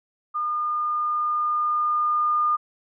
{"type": "tone with level ramp", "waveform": "sine", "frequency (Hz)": 1214, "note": "D#6", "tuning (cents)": -43, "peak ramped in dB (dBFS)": [-23, -18], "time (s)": [0.34, 2.57], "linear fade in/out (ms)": 20, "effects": []}